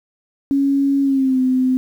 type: tone with pitch glide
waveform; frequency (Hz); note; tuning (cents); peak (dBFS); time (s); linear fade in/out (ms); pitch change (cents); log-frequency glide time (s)
sine; 277.2 to 257.1; C#4 to C4; 0 to -30; -13; 0.51-1.77; 0; -130; 1.02-1.4
effects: 8-bit